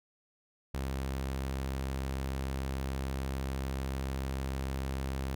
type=tone; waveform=sawtooth; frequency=66.8 Hz; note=C2; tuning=36 cents sharp; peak=-29 dBFS; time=0.74-5.35 s; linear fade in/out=5 ms; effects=none